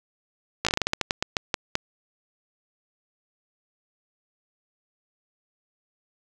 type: slowing click train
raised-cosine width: 0.2 ms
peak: -5 dBFS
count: 15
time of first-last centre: 0.65-1.754 s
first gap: 16 ms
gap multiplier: 1.22
effects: none